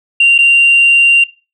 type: tone with dropouts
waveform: sine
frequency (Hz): 2771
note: F7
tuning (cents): -14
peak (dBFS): -3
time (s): 0.2-1.24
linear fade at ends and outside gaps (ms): 5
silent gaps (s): 0.381-0.387
effects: noise-tail reverb RT60 0.3 s tail -19 dB re dry + tanh soft clip ceiling -1 dBFS